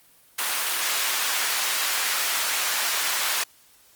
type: high-pass noise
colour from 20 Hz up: pink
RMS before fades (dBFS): -25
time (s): 0.38-3.44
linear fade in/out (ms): 10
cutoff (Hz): 1200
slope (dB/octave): 12
effects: white hiss -56 dBFS RMS until 3.95 s + Opus 32 kbps